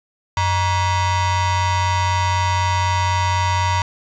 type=ring-modulated tone; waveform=45% pulse; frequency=520 Hz; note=C5; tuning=11 cents flat; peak=-13 dBFS; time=0.37-3.82 s; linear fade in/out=2 ms; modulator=428 Hz; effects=resampled to 16000 Hz + 8-bit